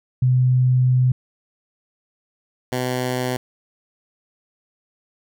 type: tone pair in turn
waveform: sine / 10% pulse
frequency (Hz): 127 / 126.34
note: B2 / B2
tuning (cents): +49 / +40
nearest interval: unison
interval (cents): 9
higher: first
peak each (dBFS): -13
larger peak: neither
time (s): 0.22-1.12 / 2.72-3.37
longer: first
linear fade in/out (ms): 5
effects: none